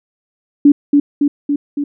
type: tone with echo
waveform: sine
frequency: 287.6 Hz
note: D4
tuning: 36 cents flat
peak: -3 dBFS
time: 0.65-0.72 s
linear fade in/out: 5 ms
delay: 280 ms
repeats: 4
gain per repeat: -3 dB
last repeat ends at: 1.84 s
effects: none